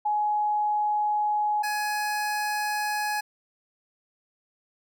sine / 25% pulse tone pair in turn, 840 / 840 Hz, G#5 / G#5, +19 / +19 cents, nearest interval unison, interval 0 cents, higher neither, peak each -22 dBFS, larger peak neither, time 0.05-1.63 / 1.63-3.21 s, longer neither, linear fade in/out 10 ms, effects none

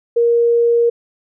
sine tone, 469.9 Hz, A#4, 14 cents sharp, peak -10 dBFS, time 0.16-0.9 s, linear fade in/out 10 ms, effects none

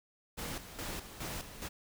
pink noise with tremolo, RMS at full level -40 dBFS, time 0.37-1.69 s, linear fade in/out 20 ms, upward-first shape square, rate 2.4 Hz, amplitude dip 65%, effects none

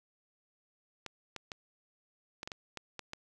clicks, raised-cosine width 0.2 ms, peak -23 dBFS, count 9, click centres 1.063 / 1.363 / 1.518 / 2.431 / 2.475 / 2.518 / 2.773 / 2.993 / 3.134 s, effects none

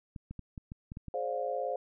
clicks, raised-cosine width 5 ms, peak -29 dBFS, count 8, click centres 0.162 / 0.31 / 0.393 / 0.578 / 0.719 / 0.919 / 0.971 / 1.083 s
sine chord, D half-diminished seventh, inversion second, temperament just, 422.9 / 528.6 / 587.3 / 704.8 Hz, Ab4 / C5 / D5 / F5, +31 / +18 / 0 / +16 cents, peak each -40 / -34 / -39 / -36 dBFS, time 1.14-1.76 s, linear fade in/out 2 ms
effects none

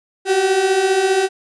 35% pulse beating tone pair, 370 / 385 Hz, F#4 / G4, 0 / -31 cents, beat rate 15 Hz, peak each -19 / -13 dBFS, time 0.25-1.29 s, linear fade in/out 50 ms, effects resampled to 24000 Hz

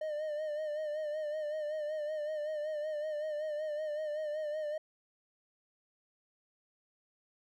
triangle tone with vibrato, 608 Hz, D#5, 40 cents flat, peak -32 dBFS, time 0.01-4.78 s, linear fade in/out 5 ms, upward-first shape sine, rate 5.3 Hz, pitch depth 53 cents each way, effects none

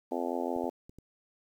harmonic tone, 86.1 Hz, F2, 24 cents flat, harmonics 3 / 4 / 5 / 6 / 7 / 8 / 9 / 10, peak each -36 / -37 / -38 / -39 / -39 / -40 / -41 / -41 dBFS, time 0.11-0.7 s, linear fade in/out 10 ms
clicks, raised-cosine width 3 ms, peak -36 dBFS, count 4, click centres 0.564 / 0.641 / 0.895 / 0.986 s
effects 10-bit

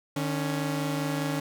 sawtooth tone pair together, 151.4 / 277.8 Hz, D#3 / C#4, -47 / +4 cents, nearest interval major seventh, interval 1051 cents, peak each -26 dBFS, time 0.16-1.4 s, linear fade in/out 5 ms, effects none

